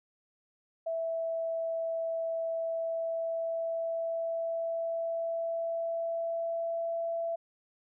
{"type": "tone with pitch glide", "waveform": "sine", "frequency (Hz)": [658, 668.7], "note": ["E5", "E5"], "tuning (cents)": [-3, 25], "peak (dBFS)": -30, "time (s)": [0.86, 7.36], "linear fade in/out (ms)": 10, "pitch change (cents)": 28, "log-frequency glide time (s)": [2.47, 6.99], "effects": []}